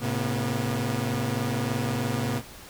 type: tone cluster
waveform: sawtooth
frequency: 110.4 / 133.7 / 241.5 Hz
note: A2 / C3 / B3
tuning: +6 / +38 / -39 cents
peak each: -26 dBFS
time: 0-2.42 s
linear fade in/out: 50 ms
effects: pink hiss -45 dBFS RMS until 2.69 s